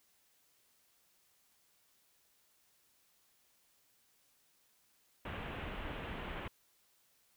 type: low-pass noise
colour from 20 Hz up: pink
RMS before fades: -43 dBFS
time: 5.25-6.48 s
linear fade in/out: 5 ms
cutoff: 3200 Hz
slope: 48 dB/octave
effects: white hiss -72 dBFS RMS until 7.36 s